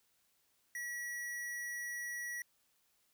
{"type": "tone", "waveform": "square", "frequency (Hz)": 1930, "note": "B6", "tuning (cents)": -40, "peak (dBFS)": -40, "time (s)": [0.75, 2.42], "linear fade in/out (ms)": 2, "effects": ["white hiss -75 dBFS RMS until 3.13 s"]}